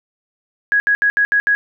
sine tone bursts, 1661.2 Hz, G#6, in tune, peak -11 dBFS, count 6, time 0.72-1.55 s, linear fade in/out 0 ms, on 80 ms, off 70 ms, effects none

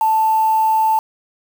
sine tone with quantisation, 880 Hz, A5, in tune, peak -12 dBFS, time 0.01-0.99 s, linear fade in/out 2 ms, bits 5, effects none

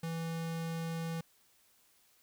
square tone, 164.81 Hz, E3, in tune, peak -36 dBFS, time 0.03-1.21 s, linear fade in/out 5 ms, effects white hiss -68 dBFS RMS until 2.22 s

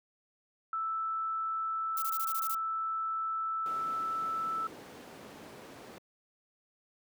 sine tone, 1318.5 Hz, E6, in tune, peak -31 dBFS, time 0.73-4.67 s, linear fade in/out 2 ms
violet noise bursts, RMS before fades -37 dBFS, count 8, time 1.97-2.547 s, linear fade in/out 2 ms, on 52 ms, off 23 ms
brown noise, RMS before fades -39 dBFS, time 3.66-5.98 s, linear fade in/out 0 ms
effects high-pass 300 Hz 12 dB/octave

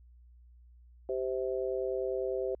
harmonic tone, 130 Hz, C3, 11 cents flat, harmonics 3 / 4 / 5, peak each -33 / -34 / -39 dBFS, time 1.09-2.55 s, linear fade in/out 2 ms, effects added 60 Hz sine -54 dBFS peak until 2.6 s

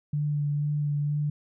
sine tone with vibrato, 146.83 Hz, D3, in tune, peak -24 dBFS, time 0.13-1.3 s, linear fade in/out 5 ms, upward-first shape sine, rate 2.1 Hz, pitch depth 16 cents each way, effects none

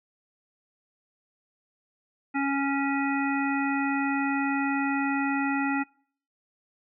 harmonic tone, 277.2 Hz, C#4, in tune, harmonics 1 / 3 / 5 / 7 / 9, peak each -26 / -31 / -33 / -34 / -36 dBFS, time 2.34-5.84 s, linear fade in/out 20 ms, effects noise-tail reverb RT60 0.5 s tail -24 dB re dry

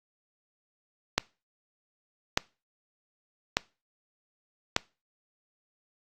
click train, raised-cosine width 0.2 ms, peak -4 dBFS, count 4, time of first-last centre 1.18-4.764 s, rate 0.837 Hz, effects noise-tail reverb RT60 0.3 s tail -23 dB re dry + Opus 48 kbps

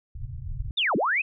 pink low-pass noise, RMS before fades -33 dBFS, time 0.15-0.71 s, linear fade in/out 2 ms, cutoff 140 Hz, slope 96 dB/octave
sine linear two-way sweep, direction down then up, 3764 to 159.7 to 2645 Hz, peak -21 dBFS, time 0.77-1.22 s, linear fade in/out 10 ms, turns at 0.96 s
effects none

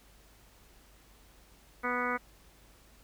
harmonic tone, 246.3 Hz, B3, 5 cents flat, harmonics 1 / 2 / 3 / 4 / 5 / 6 / 7 / 8 / 9, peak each -38 / -37 / -42 / -38 / -35 / -36 / -46 / -39 / -40 dBFS, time 1.83-2.18 s, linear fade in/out 20 ms, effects added 50 Hz sine -61 dBFS peak until 3.03 s + pink hiss -61 dBFS RMS until 3.03 s

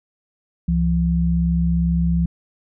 sine tone pair together, 67.52 / 170 Hz, C#2 / F3, -45 / -46 cents, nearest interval octave + major third, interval 1599 cents, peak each -20 / -17 dBFS, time 0.68-2.26 s, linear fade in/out 5 ms, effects none

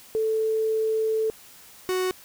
sine / 45% pulse tone pair in turn, 440 / 370 Hz, A4 / F#4, 0 / 0 cents, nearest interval minor third, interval 300 cents, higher first, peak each -21 / -23 dBFS, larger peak first, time 0.15-1.3 / 1.89-2.11 s, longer first, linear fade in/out 0 ms, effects white hiss -49 dBFS RMS until 2.24 s

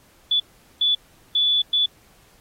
sine tone bursts at uneven times, 3454 Hz, A7, 33 cents flat, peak -16 dBFS, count 4, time 0.31-0.4 / 0.81-0.95 / 1.35-1.62 / 1.73-1.86 s, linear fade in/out 5 ms, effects pink hiss -56 dBFS RMS until 2.4 s + AAC 48 kbps

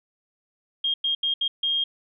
sine tone bursts at uneven times, 3230 Hz, G#7, 49 cents flat, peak -21 dBFS, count 5, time 0.84-0.94 / 1.04-1.15 / 1.23-1.34 / 1.41-1.48 / 1.63-1.84 s, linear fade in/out 5 ms, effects none

